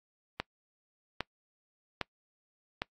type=click train; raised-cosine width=0.3 ms; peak=-15 dBFS; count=4; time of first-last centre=0.4-2.819 s; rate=1.24 Hz; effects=noise-tail reverb RT60 0.1 s tail -24 dB re dry + AAC 64 kbps